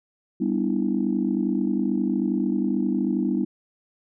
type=chord; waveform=sine; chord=E minor seventh; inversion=first; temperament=just; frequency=197.78 / 247.2 / 296.7 / 329.6 Hz; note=G3 / B3 / D4 / E4; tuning=+16 / +2 / +18 / 0 cents; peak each=-25 / -25 / -27 / -27 dBFS; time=0.4-3.45 s; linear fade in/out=10 ms; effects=tanh soft clip ceiling -11 dBFS